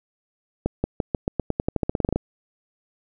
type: accelerating click train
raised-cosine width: 2 ms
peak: -8 dBFS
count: 18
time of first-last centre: 0.66-2.16 s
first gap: 180 ms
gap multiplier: 0.9
effects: none